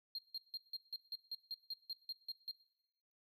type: tone bursts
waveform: triangle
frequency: 4213 Hz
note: C8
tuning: 11 cents sharp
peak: -38 dBFS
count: 13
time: 0.15-2.512 s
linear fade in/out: 2 ms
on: 34 ms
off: 160 ms
effects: noise-tail reverb RT60 0.9 s tail -20 dB re dry + tanh soft clip ceiling -35 dBFS